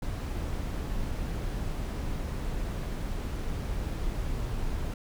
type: noise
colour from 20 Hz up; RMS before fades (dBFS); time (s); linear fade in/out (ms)
brown; -32; 0.02-4.94; 5
effects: none